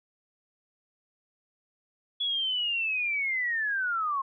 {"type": "linear sweep", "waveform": "sine", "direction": "down", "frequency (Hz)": [3400, 1057], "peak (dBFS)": -26, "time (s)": [2.2, 4.22], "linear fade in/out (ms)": 10, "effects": []}